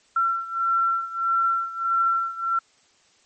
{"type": "beating tone pair", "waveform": "sine", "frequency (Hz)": [1354, 1355.6], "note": ["E6", "E6"], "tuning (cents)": [46, 48], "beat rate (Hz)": 1.6, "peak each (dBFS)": [-22, -25], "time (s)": [0.16, 2.59], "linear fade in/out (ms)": 5, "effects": ["white hiss -60 dBFS RMS until 3.25 s", "MP3 32 kbps"]}